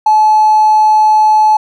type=tone with hard clipping; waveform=triangle; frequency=860 Hz; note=A5; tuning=40 cents flat; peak=-5 dBFS; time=0.06-1.57 s; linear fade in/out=5 ms; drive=3 dB; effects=none